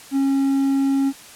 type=tone; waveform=triangle; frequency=273.2 Hz; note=C#4; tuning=25 cents flat; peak=-14 dBFS; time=0.11-1.13 s; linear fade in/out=50 ms; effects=white hiss -42 dBFS RMS until 1.35 s + low-pass 11000 Hz 12 dB/octave